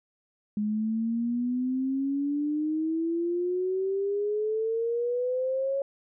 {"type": "exponential sweep", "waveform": "sine", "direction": "up", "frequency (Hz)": [207.7, 554.4], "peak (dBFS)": -25, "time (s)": [0.57, 5.82], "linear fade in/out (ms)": 2, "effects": []}